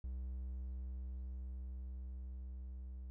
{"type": "tone with level ramp", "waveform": "triangle", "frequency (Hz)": 63.5, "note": "B1", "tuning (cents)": 49, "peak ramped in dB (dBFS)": [-38, -43], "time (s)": [0.04, 3.1], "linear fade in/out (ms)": 0, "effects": []}